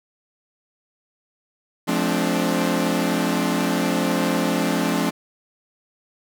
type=chord; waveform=sawtooth; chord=D minor seventh; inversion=first; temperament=equal with one note detuned; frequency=174.61 / 214.4 / 261.6 / 293.7 Hz; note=F3 / A3 / C4 / D4; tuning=0 / -45 / 0 / 0 cents; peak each=-21 dBFS; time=1.87-5.11 s; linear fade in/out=20 ms; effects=none